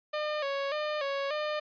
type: tone with vibrato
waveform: sawtooth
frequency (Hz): 579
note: D5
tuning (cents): -25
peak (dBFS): -26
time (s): 0.13-1.6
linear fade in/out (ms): 10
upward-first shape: square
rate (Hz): 1.7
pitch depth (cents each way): 74
effects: resampled to 11025 Hz